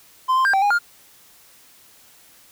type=tone with pitch steps; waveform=triangle; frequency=1034 / 1046 / 1592 / 776 / 819 / 1410 Hz; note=C6 / C6 / G6 / G5 / G#5 / F6; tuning=-21 / -1 / +26 / -18 / -24 / +16 cents; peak=-13 dBFS; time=0.28-0.79 s; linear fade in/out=20 ms; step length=85 ms; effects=white hiss -51 dBFS RMS until 2.51 s